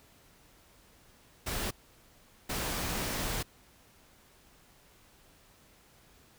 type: noise bursts at uneven times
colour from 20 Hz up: pink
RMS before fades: -34 dBFS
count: 2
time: 1.46-1.71 / 2.49-3.43 s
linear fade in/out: 10 ms
effects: pink hiss -61 dBFS RMS until 6.38 s